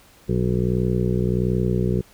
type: harmonic tone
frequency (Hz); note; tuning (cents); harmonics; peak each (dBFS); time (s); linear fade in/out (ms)
61.4; B1; -9; 1 / 2 / 3 / 4 / 5 / 6 / 7 / 8; -27 / -23 / -23 / -34 / -37 / -26 / -29 / -35; 0.28-2.02; 20
effects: pink hiss -52 dBFS RMS until 2.13 s